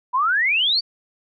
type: exponential sweep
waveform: sine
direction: up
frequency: 964 to 4699 Hz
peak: -16 dBFS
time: 0.13-0.81 s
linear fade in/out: 20 ms
effects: none